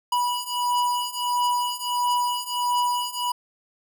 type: beating tone pair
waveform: square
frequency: 977 / 978.5 Hz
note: B5 / B5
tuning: -19 / -16 cents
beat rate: 1.5 Hz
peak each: -27 / -25 dBFS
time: 0.12-3.32 s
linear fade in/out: 5 ms
effects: none